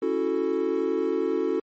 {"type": "chord", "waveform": "triangle", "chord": "F# minor seventh", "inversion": "second", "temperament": "equal", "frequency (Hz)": [277.2, 329.6, 370, 440], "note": ["C#4", "E4", "F#4", "A4"], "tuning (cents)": [0, 0, 0, 0], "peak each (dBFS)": [-29, -27, -25, -25], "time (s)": [0.02, 1.6], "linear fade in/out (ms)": 5, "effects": ["MP3 32 kbps"]}